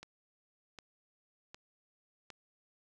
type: click train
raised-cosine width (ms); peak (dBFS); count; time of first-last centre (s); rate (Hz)
0.2; -30; 4; 0.03-2.303; 1.32
effects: none